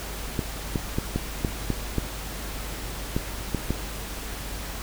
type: clicks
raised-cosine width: 3 ms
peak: -11 dBFS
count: 10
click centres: 0.392 / 0.758 / 0.985 / 1.16 / 1.448 / 1.703 / 1.983 / 3.165 / 3.547 / 3.706 s
effects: added 50 Hz sine -35 dBFS peak until 4.82 s + pink hiss -36 dBFS RMS until 4.82 s